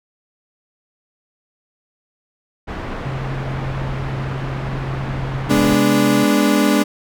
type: low-pass noise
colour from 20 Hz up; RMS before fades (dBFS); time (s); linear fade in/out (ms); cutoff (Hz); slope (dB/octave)
pink; -27; 2.67-5.77; 20; 1900; 12
type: tone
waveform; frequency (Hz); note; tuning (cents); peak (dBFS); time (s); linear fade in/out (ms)
sine; 133.5; C3; +35; -23; 3.05-6.24; 5
type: chord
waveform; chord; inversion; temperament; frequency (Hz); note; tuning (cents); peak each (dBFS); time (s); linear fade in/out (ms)
35% pulse; G# diminished; none; equal; 207.7 / 246.9 / 293.7; G#3 / B3 / D4; 0 / 0 / 0; -15 / -18 / -14; 5.49-6.84; 20
effects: none